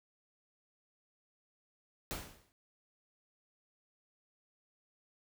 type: noise with exponential decay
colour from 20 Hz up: pink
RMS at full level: -37 dBFS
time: 2.11-2.52 s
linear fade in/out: 0 ms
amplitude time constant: 88 ms
effects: none